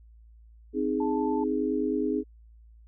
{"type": "chord", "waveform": "sine", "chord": "Ab major", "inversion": "first", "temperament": "equal", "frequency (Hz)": [261.6, 311.1, 415.3], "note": ["C4", "Eb4", "Ab4"], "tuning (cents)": [0, 0, 0], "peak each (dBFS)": -29, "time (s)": [0.73, 2.24], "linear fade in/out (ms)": 50}
{"type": "tone", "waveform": "sine", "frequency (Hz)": 880, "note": "A5", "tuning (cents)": 0, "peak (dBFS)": -32, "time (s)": [1, 1.44], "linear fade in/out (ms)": 5}
{"effects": ["added 56 Hz sine -50 dBFS peak until 2.87 s"]}